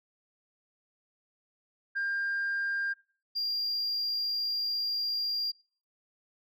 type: tone pair in turn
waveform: sine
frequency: 1600 / 4781 Hz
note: G6 / D8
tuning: +35 / +30 cents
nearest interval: octave + perfect fifth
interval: 1895 cents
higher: second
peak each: -27 dBFS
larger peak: neither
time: 1.95-2.94 / 3.35-5.52 s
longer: second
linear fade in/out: 20 ms
effects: noise-tail reverb RT60 0.4 s tail -20 dB re dry + tanh soft clip ceiling -26 dBFS